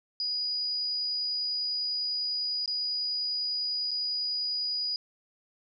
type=tone with dropouts; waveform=sine; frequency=4915 Hz; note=D#8; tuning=22 cents flat; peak=-28 dBFS; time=0.2-4.96 s; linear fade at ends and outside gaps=1 ms; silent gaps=2.659-2.677 / 3.909-3.914 s; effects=none